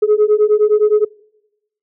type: beating tone pair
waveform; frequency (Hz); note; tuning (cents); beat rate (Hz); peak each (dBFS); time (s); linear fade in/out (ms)
sine; 418.1 / 427.8; G#4 / A4; +12 / -49; 9.7; -11; 0.02-1.05; 10
effects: noise-tail reverb RT60 0.9 s tail -26 dB re dry + tanh soft clip ceiling -5 dBFS